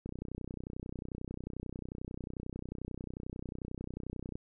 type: click train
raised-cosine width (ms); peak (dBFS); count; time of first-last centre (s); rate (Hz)
3; -27; 135; 0.06-4.355; 31.2
effects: none